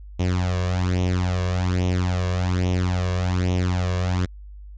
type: tone with flanger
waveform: sawtooth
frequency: 90.6 Hz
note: F#2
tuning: 36 cents flat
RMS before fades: -22 dBFS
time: 0.19-4.26 s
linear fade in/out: 10 ms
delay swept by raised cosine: 0.32 to 1.82 ms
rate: 1.2 Hz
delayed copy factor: +0.75
effects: added 50 Hz sine -37 dBFS peak until 4.77 s + resampled to 16000 Hz